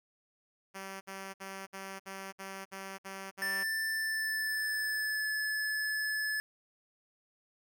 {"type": "tone bursts", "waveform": "5% pulse", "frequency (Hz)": 193.3, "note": "G3", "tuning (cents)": -24, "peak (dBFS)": -30, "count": 9, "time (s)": [0.74, 3.642], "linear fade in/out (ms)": 20, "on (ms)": 270, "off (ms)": 59}
{"type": "tone with pitch glide", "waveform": "square", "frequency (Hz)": [1771, 1724.6], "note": ["A6", "A6"], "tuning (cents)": [11, -35], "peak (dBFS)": -32, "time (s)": [3.42, 6.4], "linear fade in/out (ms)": 0, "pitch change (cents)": -46, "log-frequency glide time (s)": [3.9, 5.28]}
{"effects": []}